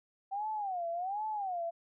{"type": "tone with vibrato", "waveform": "sine", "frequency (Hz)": 765, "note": "G5", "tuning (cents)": -42, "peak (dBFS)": -33, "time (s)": [0.31, 1.71], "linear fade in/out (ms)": 20, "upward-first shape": "sine", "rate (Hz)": 1.3, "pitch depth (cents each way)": 220, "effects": []}